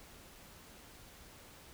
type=silence; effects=pink hiss -56 dBFS RMS until 1.73 s